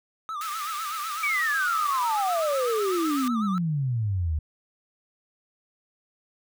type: tone with vibrato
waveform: triangle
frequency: 1244.5 Hz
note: D#6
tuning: in tune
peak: -28 dBFS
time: 0.29-3.58 s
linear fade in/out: 0 ms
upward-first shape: sine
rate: 8 Hz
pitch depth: 110 cents each way
type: high-pass noise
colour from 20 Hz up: pink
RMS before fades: -38 dBFS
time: 0.41-3.28 s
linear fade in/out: 2 ms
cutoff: 1200 Hz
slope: 48 dB/octave
type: exponential sweep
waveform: sine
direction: down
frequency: 2340 to 73.42 Hz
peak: -23 dBFS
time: 1.23-4.39 s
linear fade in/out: 5 ms
effects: none